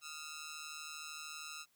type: ring-modulated tone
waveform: 10% pulse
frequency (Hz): 1318.5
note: E6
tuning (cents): 0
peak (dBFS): -34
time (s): 0.01-1.66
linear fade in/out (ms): 50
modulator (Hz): 76.4
effects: white hiss -74 dBFS RMS until 1.75 s